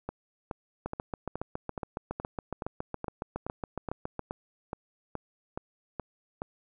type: two click trains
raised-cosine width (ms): 1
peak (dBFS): -19 / -20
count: 25 / 16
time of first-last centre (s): 0.86-4.193 / 0.09-6.419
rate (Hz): 7.2 / 2.37
effects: none